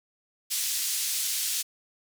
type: band-pass noise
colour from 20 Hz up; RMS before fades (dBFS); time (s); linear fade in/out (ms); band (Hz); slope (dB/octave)
white; -29; 0.5-1.63; 20; 3500 to 11000; 12
effects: none